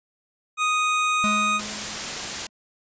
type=tone; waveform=25% pulse; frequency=1244.5 Hz; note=D#6; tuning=in tune; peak=-16 dBFS; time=0.57-1.61 s; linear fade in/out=50 ms
type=tone with exponential decay; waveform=square; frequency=210.7 Hz; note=G#3; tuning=25 cents sharp; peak=-24 dBFS; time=1.24-2.49 s; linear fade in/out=0 ms; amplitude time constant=270 ms
type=noise; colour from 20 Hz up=white; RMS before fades=-29 dBFS; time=1.59-2.47 s; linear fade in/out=5 ms
effects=resampled to 16000 Hz